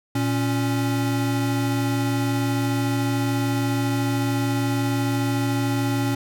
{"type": "tone pair together", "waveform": "square", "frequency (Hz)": [116.8, 277.2], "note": ["A#2", "C#4"], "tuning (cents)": [4, 0], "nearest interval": "octave + minor third", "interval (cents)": 1496, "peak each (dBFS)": -24, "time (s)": [0.15, 6.15], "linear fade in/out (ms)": 5, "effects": []}